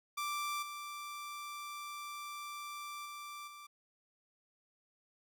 sawtooth tone with level steps, 1174.7 Hz, D6, in tune, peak -32 / -39 / -41 / -46 dBFS, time 0.17-3.67 s, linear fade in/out 10 ms, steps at 0.62 / 3.05 / 3.47 s, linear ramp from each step 10 ms, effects none

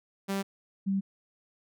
sawtooth / sine tone pair in turn, 196 / 194.76 Hz, G3 / G3, 0 / -11 cents, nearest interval unison, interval 11 cents, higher first, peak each -25 dBFS, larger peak neither, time 0.28-0.43 / 0.86-1.01 s, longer neither, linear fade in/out 20 ms, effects none

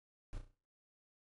brown noise with echo, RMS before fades -43 dBFS, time 0.33-0.38 s, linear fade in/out 0 ms, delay 33 ms, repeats 5, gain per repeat -7 dB, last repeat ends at 0.545 s, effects noise-tail reverb RT60 0.5 s tail -24 dB re dry + MP3 48 kbps

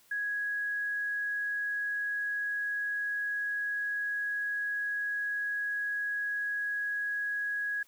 sine tone, 1663 Hz, G#6, 2 cents sharp, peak -30 dBFS, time 0.11-7.83 s, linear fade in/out 5 ms, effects white hiss -63 dBFS RMS until 7.87 s

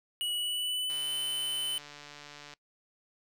square tone with pitch glide, 2927 to 3034 Hz, F#7 to F#7, -19 to +43 cents, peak -31 dBFS, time 0.21-1.78 s, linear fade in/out 0 ms, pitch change +62 cents, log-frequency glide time 0.31-1.13 s
click train, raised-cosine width 0.2 ms, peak -30 dBFS, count 240, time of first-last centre 0.9-2.537 s, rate 146 Hz
effects noise-tail reverb RT60 0.1 s tail -22 dB re dry

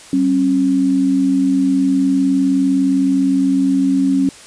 sine tone pair together, 192.19 / 271.8 Hz, G3 / C#4, -34 / -34 cents, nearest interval tritone, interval 600 cents, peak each -20 / -12 dBFS, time 0.13-4.29 s, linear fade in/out 2 ms, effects white hiss -39 dBFS RMS until 4.46 s + resampled to 22050 Hz

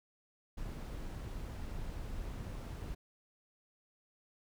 brown noise, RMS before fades -42 dBFS, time 0.57-2.95 s, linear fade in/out 10 ms, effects none

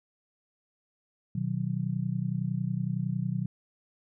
sine chord, B major, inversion none, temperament just, 123.47 / 154.34 / 185.21 Hz, B2 / D#3 / F#3, 0 / -14 / +2 cents, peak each -32 dBFS, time 1.35-3.46 s, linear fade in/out 5 ms, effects none

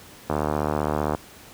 click train, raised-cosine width 1 ms, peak -9 dBFS, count 65, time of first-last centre 0.3-1.149 s, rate 75.4 Hz, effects pink hiss -46 dBFS RMS until 1.53 s + high-pass 60 Hz 12 dB/octave

